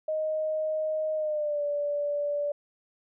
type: tone with pitch glide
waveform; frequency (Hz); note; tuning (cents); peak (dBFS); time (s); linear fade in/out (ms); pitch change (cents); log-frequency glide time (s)
sine; 623 to 581.3; D#5 to D5; +2 to -18; -26; 0.08-2.52; 5; -120; 1.15-1.63
effects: none